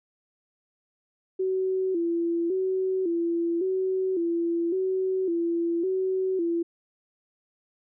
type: tone with vibrato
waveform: sine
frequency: 356.9 Hz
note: F4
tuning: 38 cents sharp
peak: -23 dBFS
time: 1.39-6.63 s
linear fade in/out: 10 ms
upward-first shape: square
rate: 0.9 Hz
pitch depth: 93 cents each way
effects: none